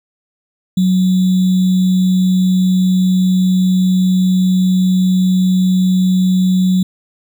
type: tone with sample-and-hold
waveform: sine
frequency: 185 Hz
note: F#3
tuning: in tune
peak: -9 dBFS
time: 0.77-6.83 s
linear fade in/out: 5 ms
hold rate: 3675 Hz
effects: none